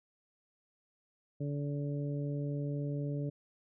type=harmonic tone; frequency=143.9 Hz; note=D3; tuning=35 cents flat; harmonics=1 / 2 / 3 / 4; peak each=-34 / -40 / -44 / -46 dBFS; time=1.4-3.3 s; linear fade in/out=10 ms; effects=none